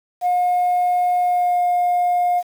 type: tone with pitch glide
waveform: sine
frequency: 717 to 711.6 Hz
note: F5 to F5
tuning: +45 to +32 cents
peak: -13 dBFS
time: 0.21-2.43 s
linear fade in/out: 50 ms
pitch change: -13 cents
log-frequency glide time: 1.2-1.61 s
effects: tanh soft clip ceiling -13 dBFS + 7-bit